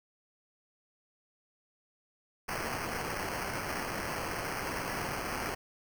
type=noise with sample-and-hold; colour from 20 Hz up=white; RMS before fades=-36 dBFS; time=2.48-5.55 s; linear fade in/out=10 ms; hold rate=3675 Hz; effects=none